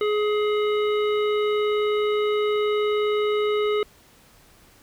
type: harmonic tone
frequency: 420.4 Hz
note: G#4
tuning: 21 cents sharp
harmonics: 1 / 3 / 5 / 7 / 9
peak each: -20 / -30 / -34 / -37 / -39 dBFS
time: 0.01-3.83 s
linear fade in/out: 2 ms
effects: pink hiss -54 dBFS RMS until 4.82 s